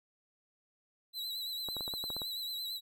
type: tone with vibrato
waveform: 45% pulse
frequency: 3969 Hz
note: B7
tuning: 8 cents sharp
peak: -36 dBFS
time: 1.13-2.81 s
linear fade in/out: 50 ms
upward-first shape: triangle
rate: 8.9 Hz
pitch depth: 65 cents each way
type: clicks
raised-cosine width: 1 ms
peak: -29 dBFS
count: 9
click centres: 1.687 / 1.767 / 1.808 / 1.879 / 1.938 / 2.04 / 2.103 / 2.166 / 2.218 s
effects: none